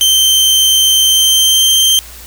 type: tone with pitch glide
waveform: sawtooth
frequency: 3116 to 3143 Hz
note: G7 to G7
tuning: -11 to +4 cents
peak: -4 dBFS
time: 0.01-1.99 s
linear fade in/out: 0 ms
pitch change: +15 cents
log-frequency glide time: 1.04-1.7 s
effects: added 60 Hz sine -35 dBFS peak until 2.26 s + white hiss -34 dBFS RMS until 2.26 s